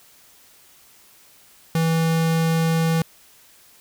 square tone, 163.4 Hz, E3, 15 cents flat, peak -18 dBFS, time 1.75-3.02 s, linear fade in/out 2 ms, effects white hiss -52 dBFS RMS until 3.8 s

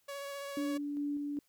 sawtooth tone with vibrato, 561 Hz, C#5, 21 cents sharp, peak -36 dBFS, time 0.08-0.78 s, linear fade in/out 10 ms, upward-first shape sine, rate 15 Hz, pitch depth 14 cents each way
sine tone with tremolo, 289.2 Hz, D4, 27 cents flat, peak -32 dBFS, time 0.57-1.39 s, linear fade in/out 2 ms, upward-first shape square, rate 2.5 Hz, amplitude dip 25%
effects white hiss -73 dBFS RMS until 1.48 s

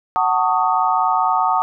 sine chord, D# half-diminished seventh, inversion first, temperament just, 746.7 / 896 / 1120.1 / 1244.5 Hz, F#5 / A5 / C#6 / D#6, +16 / +31 / +18 / 0 cents, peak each -19 / -19 / -22 / -20 dBFS, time 0.16-1.62 s, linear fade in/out 0 ms, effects none

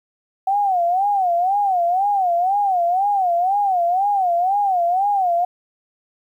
sine tone with vibrato, 750 Hz, F#5, 23 cents sharp, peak -15 dBFS, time 0.47-5.45 s, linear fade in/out 5 ms, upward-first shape sine, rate 2 Hz, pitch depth 160 cents each way, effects 9-bit

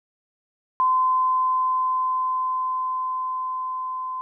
sine tone with level ramp, 1028 Hz, C6, 31 cents flat, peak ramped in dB -16 to -27 dBFS, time 0.8-4.21 s, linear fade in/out 0 ms, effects none

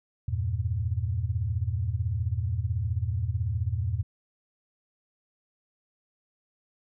sine chord, E diminished, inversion none, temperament equal, 82.41 / 98 / 116.54 Hz, E2 / G2 / Bb2, 0 / 0 / 0 cents, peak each -30 dBFS, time 0.28-4.03 s, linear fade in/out 5 ms, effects none

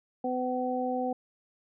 harmonic tone, 252.5 Hz, B3, 39 cents sharp, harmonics 1 / 2 / 3, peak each -32 / -32 / -32 dBFS, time 0.24-1.13 s, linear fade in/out 5 ms, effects none

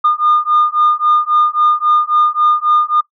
sine beating tone pair, 1214 / 1217.7 Hz, D#6 / D#6, -43 / -38 cents, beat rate 3.7 Hz, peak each -12 dBFS, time 0.04-3.01 s, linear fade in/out 10 ms, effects noise-tail reverb RT60 0.1 s tail -20 dB re dry + tanh soft clip ceiling -4 dBFS

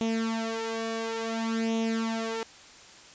sawtooth tone with flanger, 225.7 Hz, A3, 44 cents sharp, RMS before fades -30 dBFS, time 0.01-2.43 s, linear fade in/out 0 ms, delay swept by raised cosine 0.31 to 2.71 ms, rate 0.57 Hz, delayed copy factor +0.75, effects white hiss -50 dBFS RMS until 3.14 s + resampled to 16000 Hz

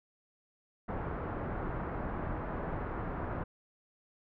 pink low-pass noise, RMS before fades -37 dBFS, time 0.88-3.44 s, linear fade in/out 10 ms, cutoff 1500 Hz, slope 24 dB/octave, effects none

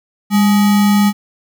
sine tone with sample-and-hold, 203.2 Hz, G#3, 38 cents flat, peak -8 dBFS, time 0.3-1.13 s, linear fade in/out 50 ms, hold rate 1050 Hz, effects none

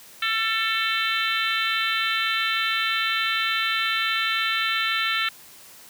harmonic tone with a mistuned harmonic, 443.4 Hz, A4, 13 cents sharp, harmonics 3 / 4 / 5 / 6 / 7 / 8 / 9, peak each -27 / -28 / -29 / -30 / -30 / -31 / -32 dBFS, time 0.22-5.29 s, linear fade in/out 5 ms, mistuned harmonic 3, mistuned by +22 cents, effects white hiss -47 dBFS RMS until 5.89 s + high-pass 60 Hz 12 dB/octave

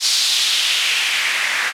white noise with band-pass filter sweep, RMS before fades -18 dBFS, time 0-1.73 s, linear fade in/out 50 ms, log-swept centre 4700 to 1700 Hz, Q 2.3, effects low-pass 12000 Hz 12 dB/octave

